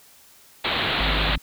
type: low-pass noise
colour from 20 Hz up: white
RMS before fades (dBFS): -24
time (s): 0.64-1.36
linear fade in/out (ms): 10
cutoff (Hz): 4100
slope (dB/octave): 96
type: harmonic tone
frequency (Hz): 51.91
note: G#1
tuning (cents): 0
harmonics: 1 / 3 / 5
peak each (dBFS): -23 / -33 / -37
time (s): 1-1.38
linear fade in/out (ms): 5
effects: white hiss -52 dBFS RMS until 1.42 s